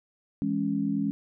sine chord, C# minor, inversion first, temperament just, 166.31 / 207.9 / 277.2 Hz, E3 / G#3 / C#4, +16 / +2 / 0 cents, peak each -33 / -28 / -28 dBFS, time 0.42-1.11 s, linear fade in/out 0 ms, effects none

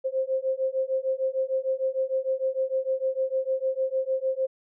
sine beating tone pair, 523.3 / 529.9 Hz, C5 / C5, 0 / +22 cents, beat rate 6.6 Hz, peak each -27 dBFS, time 0.04-4.47 s, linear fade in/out 20 ms, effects none

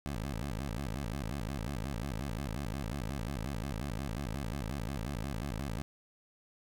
15% pulse tone with vibrato, 61.74 Hz, B1, in tune, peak -29 dBFS, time 0.06-5.82 s, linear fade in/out 0 ms, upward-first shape square, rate 5.6 Hz, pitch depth 240 cents each way, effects none

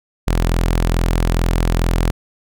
sawtooth tone, 42.32 Hz, E1, 46 cents sharp, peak -10 dBFS, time 0.27-2.11 s, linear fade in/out 10 ms, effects none

